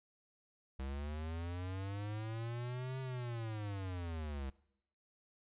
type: linear two-way sweep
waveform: square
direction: up then down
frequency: 65.41 to 132.5 to 65.41 Hz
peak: -40 dBFS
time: 0.79-4.5 s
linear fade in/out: 5 ms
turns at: 3 s
effects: noise-tail reverb RT60 0.8 s tail -22 dB re dry + resampled to 8000 Hz

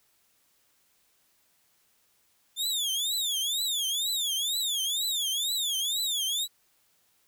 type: tone with vibrato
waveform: sawtooth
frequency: 3520 Hz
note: A7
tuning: in tune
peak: -24 dBFS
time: 2.56-6.48 s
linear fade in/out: 50 ms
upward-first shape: triangle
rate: 2.1 Hz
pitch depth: 240 cents each way
effects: white hiss -68 dBFS RMS until 7.27 s

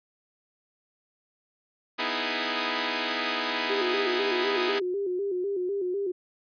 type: chord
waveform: 5% pulse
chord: E major seventh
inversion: second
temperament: equal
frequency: 246.9 / 311.1 / 329.6 / 415.3 Hz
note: B3 / D#4 / E4 / G#4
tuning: 0 / 0 / 0 / 0 cents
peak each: -21 dBFS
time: 1.98-4.8 s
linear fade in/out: 20 ms
type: tone with vibrato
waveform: sine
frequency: 380.3 Hz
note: F#4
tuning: 48 cents sharp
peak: -26 dBFS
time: 3.69-6.12 s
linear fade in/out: 10 ms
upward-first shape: square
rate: 4 Hz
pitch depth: 87 cents each way
effects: resampled to 11025 Hz

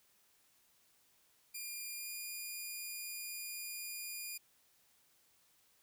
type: tone with pitch glide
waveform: 5% pulse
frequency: 2408 to 2428 Hz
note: D7 to D#7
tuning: +43 to -43 cents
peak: -33 dBFS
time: 1.54-4.38 s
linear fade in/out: 10 ms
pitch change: +14 cents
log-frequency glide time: 1.97-2.09 s
effects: white hiss -71 dBFS RMS until 5.82 s

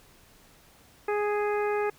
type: harmonic tone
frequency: 415.3 Hz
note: G#4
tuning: in tune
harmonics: 1 / 2 / 3 / 4 / 5 / 6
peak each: -26 / -32 / -36 / -38 / -40 / -42 dBFS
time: 1.08-1.9 s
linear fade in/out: 5 ms
effects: pink hiss -57 dBFS RMS until 1.98 s

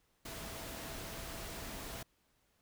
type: tone in noise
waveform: sine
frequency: 664 Hz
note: E5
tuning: 12 cents sharp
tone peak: -54 dBFS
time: 0.25-2.03 s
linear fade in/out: 5 ms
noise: pink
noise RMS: -45 dBFS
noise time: 0.25-2.03 s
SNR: -12 dB
effects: pink hiss -75 dBFS RMS until 2.61 s

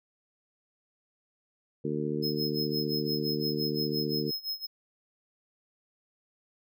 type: harmonic tone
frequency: 75 Hz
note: D2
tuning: 37 cents sharp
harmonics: 2 / 3 / 4 / 5 / 6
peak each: -35 / -35 / -35 / -35 / -35 dBFS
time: 1.84-4.31 s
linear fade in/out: 10 ms
type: tone with tremolo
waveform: square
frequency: 5150 Hz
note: E8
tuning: 41 cents flat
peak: -30 dBFS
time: 2.22-4.67 s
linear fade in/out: 20 ms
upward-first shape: sine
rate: 5.8 Hz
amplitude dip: 90%
effects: none

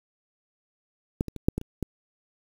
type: clicks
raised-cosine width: 3 ms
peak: -11 / -21 / -24 / -6 / -15 / -26 / -15 dBFS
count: 7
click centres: 1.209 / 1.283 / 1.363 / 1.485 / 1.58 / 1.614 / 1.827 s
effects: 7-bit

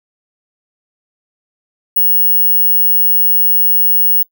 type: tone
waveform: sine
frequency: 15660 Hz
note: B9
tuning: 16 cents flat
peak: -7 dBFS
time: 1.96-4.23 s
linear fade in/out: 10 ms
effects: noise-tail reverb RT60 0.1 s tail -24 dB re dry + tanh soft clip ceiling -4 dBFS

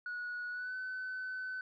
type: tone with pitch glide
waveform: sine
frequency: 1461 to 1513.4 Hz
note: F#6 to F#6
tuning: -22 to +39 cents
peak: -36 dBFS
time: 0.06-1.61 s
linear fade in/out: 2 ms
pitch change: +61 cents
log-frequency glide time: 0.5-0.75 s
effects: tanh soft clip ceiling -35 dBFS

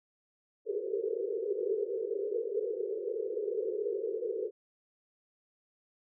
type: band-pass noise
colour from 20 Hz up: pink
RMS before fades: -34 dBFS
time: 0.65-4.51 s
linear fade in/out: 50 ms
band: 380 to 490 Hz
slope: 96 dB/octave
effects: none

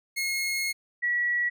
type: tone pair in turn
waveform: sawtooth / sine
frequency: 2161 / 1932.5 Hz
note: C#7 / B6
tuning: -45 / -38 cents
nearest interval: major second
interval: 193 cents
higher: first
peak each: -23 dBFS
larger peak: neither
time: 0.16-0.73 / 1.02-1.5 s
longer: first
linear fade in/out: 20 ms
effects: none

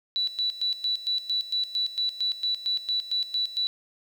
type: tone with tremolo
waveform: sine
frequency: 3951 Hz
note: B7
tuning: in tune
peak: -23 dBFS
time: 0.16-3.67 s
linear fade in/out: 0 ms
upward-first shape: square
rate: 4.4 Hz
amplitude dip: 80%
effects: 9-bit

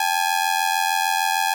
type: ring-modulated tone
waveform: sawtooth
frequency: 830.6 Hz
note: G#5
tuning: in tune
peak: -12 dBFS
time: 0-1.54 s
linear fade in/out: 2 ms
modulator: 43.3 Hz
effects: none

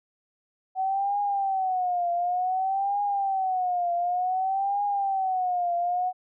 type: tone with vibrato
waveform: sine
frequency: 752 Hz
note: F#5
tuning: 28 cents sharp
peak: -23 dBFS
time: 0.75-6.13 s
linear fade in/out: 50 ms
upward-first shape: triangle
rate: 0.55 Hz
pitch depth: 150 cents each way
effects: none

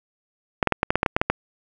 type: clicks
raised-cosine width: 0.5 ms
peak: -3 dBFS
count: 11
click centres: 0.628 / 0.673 / 0.723 / 0.831 / 0.905 / 0.956 / 1.031 / 1.062 / 1.165 / 1.215 / 1.3 s
effects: none

